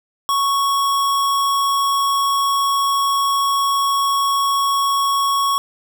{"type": "tone", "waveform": "square", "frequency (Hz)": 1108.7, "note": "C#6", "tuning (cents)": 0, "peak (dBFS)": -16, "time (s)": [0.29, 5.58], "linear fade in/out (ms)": 0, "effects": []}